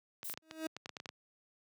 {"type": "clicks", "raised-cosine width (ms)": 0.2, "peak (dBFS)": -26, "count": 12, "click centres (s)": [0.231, 0.298, 0.339, 0.375, 0.511, 0.766, 0.859, 0.893, 0.968, 1.001, 1.058, 1.091]}
{"type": "noise", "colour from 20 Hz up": "violet", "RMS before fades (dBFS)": -42, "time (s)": [0.24, 0.34], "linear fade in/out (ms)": 10}
{"type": "tone with exponential growth", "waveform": "30% pulse", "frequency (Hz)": 317.9, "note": "D#4", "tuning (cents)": 37, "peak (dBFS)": -31, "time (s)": [0.42, 0.67], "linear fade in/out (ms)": 5, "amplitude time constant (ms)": 54}
{"effects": ["high-pass 100 Hz 12 dB/octave"]}